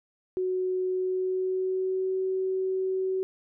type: tone with pitch glide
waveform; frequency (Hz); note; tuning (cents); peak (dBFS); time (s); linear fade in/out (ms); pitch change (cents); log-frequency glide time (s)
sine; 370 to 377.3; F#4 to F#4; 0 to +34; -25; 0.37-3.23; 0; +34; 0.87-2.17
effects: none

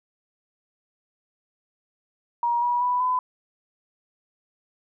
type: tone with pitch steps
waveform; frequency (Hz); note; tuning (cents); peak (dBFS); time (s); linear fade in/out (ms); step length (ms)
sine; 949 / 967.8 / 987 / 1006.6; A#5 / B5 / B5 / B5; +31 / -35 / -1 / +33; -20; 2.43-3.19; 2; 190
effects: none

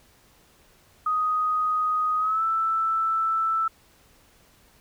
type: tone with pitch glide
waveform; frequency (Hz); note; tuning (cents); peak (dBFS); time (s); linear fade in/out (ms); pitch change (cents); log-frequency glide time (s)
sine; 1249 to 1322.5; D#6 to E6; +6 to +5; -21; 1.06-3.68; 5; +99; 2.18-2.43
effects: pink hiss -58 dBFS RMS until 4.8 s

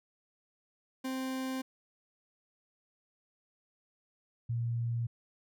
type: tone pair in turn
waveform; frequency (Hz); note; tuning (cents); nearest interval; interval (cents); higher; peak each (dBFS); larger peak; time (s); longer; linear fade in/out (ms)
40% pulse / sine; 261.6 / 117.44; C4 / A#2; 0 / +13; octave + major second; 1387; first; -33 / -30; second; 1.04-1.62 / 4.49-5.07; neither; 10
effects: none

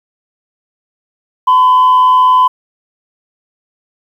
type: tone with frequency modulation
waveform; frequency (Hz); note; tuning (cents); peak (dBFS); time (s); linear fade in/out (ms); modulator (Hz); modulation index
sine; 1013; B5; +44; -3; 1.47-2.48; 10; 103; 0.3
effects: tanh soft clip ceiling -3 dBFS + 7-bit

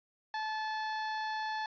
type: tone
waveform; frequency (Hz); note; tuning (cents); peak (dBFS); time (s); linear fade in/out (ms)
30% pulse; 868; A5; -24; -31; 0.34-1.66; 2
effects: resampled to 11025 Hz + 12-bit

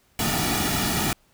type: noise with comb filter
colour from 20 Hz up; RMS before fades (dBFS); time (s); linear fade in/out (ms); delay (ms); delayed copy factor
pink; -24; 0.19-1.13; 2; 1.9; -0.75
effects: pink hiss -62 dBFS RMS until 1.33 s

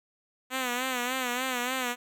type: tone with vibrato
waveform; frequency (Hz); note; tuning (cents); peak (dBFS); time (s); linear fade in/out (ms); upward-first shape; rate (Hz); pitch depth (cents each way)
5% pulse; 252.1; B3; +36; -17; 0.5-1.96; 50; sine; 3.4; 73
effects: none

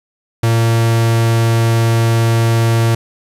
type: tone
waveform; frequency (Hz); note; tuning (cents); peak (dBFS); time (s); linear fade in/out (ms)
45% pulse; 114.7; A#2; -28; -10; 0.43-2.95; 5
effects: resampled to 32000 Hz + 7-bit

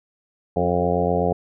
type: harmonic tone with a mistuned harmonic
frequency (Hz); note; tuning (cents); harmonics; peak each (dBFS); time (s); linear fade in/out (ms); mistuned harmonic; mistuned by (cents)
88.1; F2; +16; 1 / 2 / 3 / 4 / 5 / 6 / 7 / 8 / 9; -28 / -25 / -30 / -30 / -24 / -25 / -29 / -25 / -30; 0.56-1.33; 5; 4; +27
effects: none

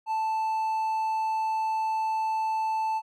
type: tone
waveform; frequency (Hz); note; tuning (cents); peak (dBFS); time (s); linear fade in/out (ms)
triangle; 880; A5; 0; -23; 0.06-3.02; 50
effects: none

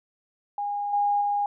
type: tone with level steps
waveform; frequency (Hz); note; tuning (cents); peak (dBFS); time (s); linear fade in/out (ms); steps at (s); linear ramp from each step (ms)
sine; 817; G#5; -29; -26 / -20 / -22; 0.58-1.46; 2; 0.93 / 1.21; 5
effects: none

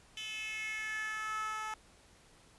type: tone with high-pass filter sweep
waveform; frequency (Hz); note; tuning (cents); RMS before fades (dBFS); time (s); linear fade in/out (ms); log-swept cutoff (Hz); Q
10% pulse; 433.3; A4; -27; -39; 0.17-1.74; 2; 3100 to 1000; 4.8
effects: pink hiss -62 dBFS RMS until 2.58 s + resampled to 24000 Hz

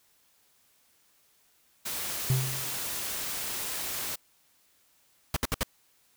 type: noise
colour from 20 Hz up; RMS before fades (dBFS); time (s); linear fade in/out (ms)
white; -34; 1.85-4.16; 10
type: tone with exponential decay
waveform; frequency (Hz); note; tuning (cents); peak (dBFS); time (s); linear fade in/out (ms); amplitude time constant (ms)
triangle; 130.81; C3; 0; -18; 2.3-2.86; 0; 120
type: noise bursts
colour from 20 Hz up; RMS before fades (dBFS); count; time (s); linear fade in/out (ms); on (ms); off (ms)
pink; -27; 4; 5.34-5.632; 2; 25; 64
effects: white hiss -66 dBFS RMS until 6.16 s

